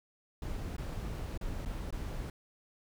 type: noise with dropouts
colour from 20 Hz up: brown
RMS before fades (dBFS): -38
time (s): 0.42-2.3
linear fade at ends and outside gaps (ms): 2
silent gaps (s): 0.766-0.781 / 1.376-1.411 / 1.651-1.658 / 1.907-1.925
effects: none